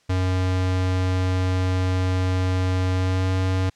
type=tone with pitch glide; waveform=square; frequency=92.5 to 93.52 Hz; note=F#2 to F#2; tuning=0 to +19 cents; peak=-20 dBFS; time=0.09-3.7 s; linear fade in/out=10 ms; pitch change=+19 cents; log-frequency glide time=2.94-3.28 s; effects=white hiss -61 dBFS RMS until 3.75 s + low-pass 6000 Hz 12 dB/octave